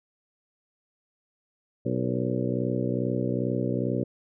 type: harmonic tone with a mistuned harmonic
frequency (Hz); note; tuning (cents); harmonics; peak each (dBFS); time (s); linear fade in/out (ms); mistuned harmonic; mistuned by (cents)
62.4; B1; +19; 2 / 3 / 4 / 5 / 6 / 7 / 8 / 9; -30 / -32 / -31 / -33 / -33 / -37 / -35 / -36; 1.85-4.04; 10; 7; +68
effects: none